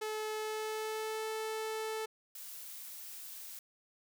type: tone with pitch glide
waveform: sawtooth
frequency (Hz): 431.7 to 438.5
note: A4 to A4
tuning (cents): -33 to -6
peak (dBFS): -32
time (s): 0.01-2.06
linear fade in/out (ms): 10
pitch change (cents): +27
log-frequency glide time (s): 0.36-1.27
type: noise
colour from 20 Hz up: blue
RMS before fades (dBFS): -47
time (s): 2.35-3.59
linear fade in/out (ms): 2
effects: none